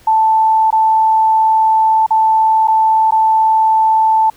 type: tone with dropouts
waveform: sine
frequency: 881 Hz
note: A5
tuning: 2 cents sharp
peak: -8 dBFS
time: 0.07-4.3 s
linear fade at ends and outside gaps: 5 ms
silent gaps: 0.706-0.726 / 2.064-2.106 / 2.674-2.681 / 3.109-3.121 s
effects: pink hiss -47 dBFS RMS until 4.36 s